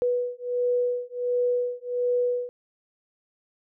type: beating tone pair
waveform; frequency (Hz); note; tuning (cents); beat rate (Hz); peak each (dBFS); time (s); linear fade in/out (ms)
sine; 490 / 491.4; B4 / B4; -14 / -9; 1.4; -26; 0.02-2.49; 0
effects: none